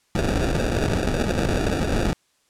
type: noise with sample-and-hold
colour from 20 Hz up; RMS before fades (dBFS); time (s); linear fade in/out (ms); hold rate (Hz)
pink; -22; 0.15-2.13; 0; 1050
effects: white hiss -65 dBFS RMS until 2.49 s + low-pass 9000 Hz 12 dB/octave